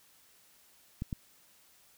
clicks, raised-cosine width 5 ms, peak -22 dBFS, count 2, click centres 1.021 / 1.128 s, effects white hiss -63 dBFS RMS until 1.97 s

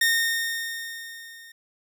sawtooth tone with level ramp, 1837 Hz, A#6, 26 cents flat, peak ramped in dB -14 to -41 dBFS, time 0.01-1.52 s, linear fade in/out 5 ms, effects none

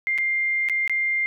sine tone with dropouts, 2100 Hz, C7, 6 cents sharp, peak -20 dBFS, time 0.07-1.26 s, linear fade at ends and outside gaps 0 ms, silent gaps 0.178-0.184 / 0.687-0.697 / 0.877-0.896 s, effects none

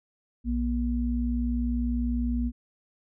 sine tone pair together, 60 / 240 Hz, B1 / B3, -49 / -49 cents, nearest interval 2 octaves, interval 2400 cents, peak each -27 dBFS, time 0.44-2.52 s, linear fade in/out 50 ms, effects none

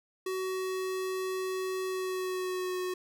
square tone with pitch glide, 375.1 to 366.1 Hz, F#4 to F#4, +24 to -18 cents, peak -32 dBFS, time 0.26-2.94 s, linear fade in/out 5 ms, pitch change -42 cents, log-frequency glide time 1.86-2.78 s, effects none

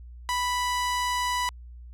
sawtooth tone, 987.8 Hz, B5, in tune, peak -21 dBFS, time 0.29-1.49 s, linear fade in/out 0 ms, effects added 60 Hz sine -41 dBFS peak until 1.93 s + low-pass 11000 Hz 12 dB/octave

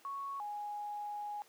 sine tone pair in turn, 1108.7 / 829.1 Hz, C#6 / G#5, 0 / -3 cents, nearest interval perfect fourth, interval 503 cents, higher first, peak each -38 / -38 dBFS, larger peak neither, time 0.05-0.4 / 0.4-1.42 s, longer second, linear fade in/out 0 ms, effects pink hiss -63 dBFS RMS until 1.48 s + high-pass 400 Hz 12 dB/octave

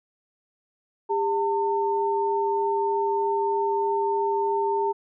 sine tone pair together, 401.1 / 901.6 Hz, G4 / A5, +40 / +42 cents, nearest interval octave + major second, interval 1402 cents, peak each -24 dBFS, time 1.09-4.93 s, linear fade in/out 20 ms, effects none

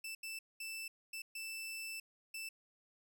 sawtooth tone bursts at uneven times, 2651 Hz, E7, 9 cents sharp, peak -39 dBFS, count 6, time 0.04-0.15 / 0.23-0.39 / 0.6-0.88 / 1.13-1.22 / 1.35-2 / 2.34-2.49 s, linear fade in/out 5 ms, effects none

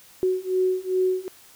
sine beating tone pair, 370 / 372.5 Hz, F#4 / F#4, 0 / +12 cents, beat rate 2.5 Hz, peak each -24 / -23 dBFS, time 0.23-1.28 s, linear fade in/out 0 ms, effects white hiss -51 dBFS RMS until 1.55 s

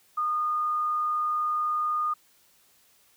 sine tone, 1224 Hz, D#6, 29 cents flat, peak -24 dBFS, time 0.17-2.14 s, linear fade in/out 10 ms, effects white hiss -62 dBFS RMS until 3.16 s

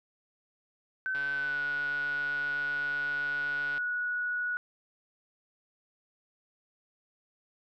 sine tone with pitch glide, 1529 to 1464.2 Hz, G6 to F#6, -44 to -19 cents, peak -29 dBFS, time 1.06-4.57 s, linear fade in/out 0 ms, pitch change -75 cents, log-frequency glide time 1.33-1.6 s
click train, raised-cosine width 0.3 ms, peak -28 dBFS, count 377, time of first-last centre 1.15-3.779 s, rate 143 Hz
effects none

